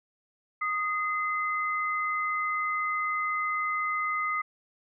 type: tone pair together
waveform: sine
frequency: 1242 / 2056 Hz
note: D#6 / C7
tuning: -3 / -31 cents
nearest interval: major sixth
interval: 872 cents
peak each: -28 / -31 dBFS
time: 0.61-4.42 s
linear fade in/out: 10 ms
effects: none